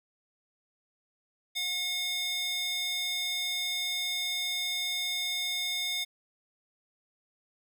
square tone with high-pass filter, 723 Hz, F#5, 40 cents flat, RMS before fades -32 dBFS, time 1.55-6.05 s, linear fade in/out 20 ms, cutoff 3000 Hz, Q 5.3, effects none

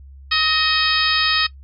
harmonic tone with a mistuned harmonic, 633 Hz, D#5, 30 cents sharp, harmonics 2 / 3 / 4 / 5 / 6 / 7 / 8, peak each -23 / -23 / -23 / -23 / -23 / -23 / -23 dBFS, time 0.31-1.47 s, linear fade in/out 10 ms, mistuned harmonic 3, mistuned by -36 cents, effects noise-tail reverb RT60 0.1 s tail -18 dB re dry + added 68 Hz sine -38 dBFS peak until 1.63 s

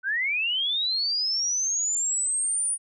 sine linear sweep, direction up, 1480 to 9620 Hz, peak -23 dBFS, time 0.03-2.78 s, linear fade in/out 50 ms, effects none

